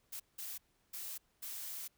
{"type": "noise bursts at uneven times", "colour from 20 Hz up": "blue", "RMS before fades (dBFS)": -44, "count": 4, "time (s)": [[0.12, 0.2], [0.38, 0.58], [0.93, 1.18], [1.42, 1.88]], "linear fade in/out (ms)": 10, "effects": ["pink hiss -75 dBFS RMS until 1.97 s"]}